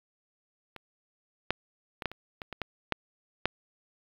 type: clicks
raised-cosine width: 0.3 ms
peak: -26 / -9 / -19 / -12 / -25 / -21 / -21 / -15 / -9 / -8 dBFS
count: 10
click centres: 0.763 / 1.506 / 2.022 / 2.057 / 2.116 / 2.418 / 2.527 / 2.617 / 2.923 / 3.456 s
effects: low-pass 4000 Hz 12 dB/octave + 8-bit